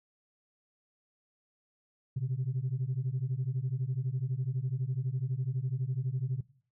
sine beating tone pair, 123.47 / 135.47 Hz, B2 / C#3, 0 / -39 cents, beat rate 12 Hz, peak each -32 / -31 dBFS, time 2.16-6.41 s, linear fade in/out 10 ms, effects noise-tail reverb RT60 0.5 s tail -20 dB re dry + tanh soft clip ceiling -25 dBFS

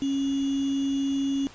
sine tone with sample-and-hold, 275.1 Hz, C#4, 13 cents flat, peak -23 dBFS, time 0.02-1.47 s, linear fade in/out 0 ms, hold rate 3150 Hz, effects pink hiss -48 dBFS RMS until 1.54 s + resampled to 16000 Hz

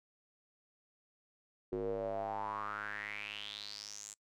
square tone with band-pass filter sweep, 51.91 Hz, G#1, in tune, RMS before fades -41 dBFS, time 1.72-4.14 s, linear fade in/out 5 ms, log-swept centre 380 to 7600 Hz, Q 6.7, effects noise-tail reverb RT60 0.1 s tail -23 dB re dry

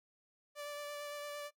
sawtooth tone with vibrato, 584 Hz, D5, 10 cents flat, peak -38 dBFS, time 0.55-1.51 s, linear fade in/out 50 ms, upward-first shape sine, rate 8.8 Hz, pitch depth 12 cents each way, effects noise-tail reverb RT60 0.1 s tail -18 dB re dry

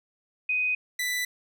sine / sawtooth tone pair in turn, 2500 / 1984.3 Hz, D#7 / B6, +8 / +8 cents, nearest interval major third, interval 400 cents, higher first, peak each -23 dBFS, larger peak neither, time 0.49-0.75 / 0.99-1.25 s, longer neither, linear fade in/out 5 ms, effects none

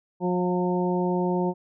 harmonic tone with a mistuned harmonic, 180 Hz, F#3, 47 cents flat, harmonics 1 / 2 / 3 / 4 / 5, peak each -25 / -26 / -32 / -34 / -31 dBFS, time 0.2-1.54 s, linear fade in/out 50 ms, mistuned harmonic 4, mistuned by -20 cents, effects none

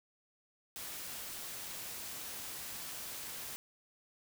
white noise, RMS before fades -44 dBFS, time 0.76-3.56 s, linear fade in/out 0 ms, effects none

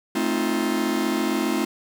45% pulse chord, F dominant seventh, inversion first, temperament just, 218.3 / 261.9 / 314.3 / 349.2 Hz, A3 / C4 / Eb4 / F4, -13 / +2 / +18 / 0 cents, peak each -27 dBFS, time 0.15-1.65 s, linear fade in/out 5 ms, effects 9-bit

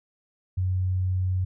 sine tone, 92.5 Hz, F#2, in tune, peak -22 dBFS, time 0.57-1.45 s, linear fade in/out 10 ms, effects none

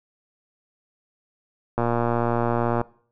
click train, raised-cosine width 1 ms, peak -9 dBFS, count 123, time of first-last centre 1.78-2.814 s, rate 118 Hz, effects noise-tail reverb RT60 0.5 s tail -21 dB re dry

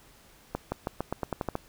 accelerating click train, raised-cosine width 1 ms, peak -15 dBFS, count 10, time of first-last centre 0.55-1.554 s, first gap 170 ms, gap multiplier 0.89, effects pink hiss -57 dBFS RMS until 1.68 s

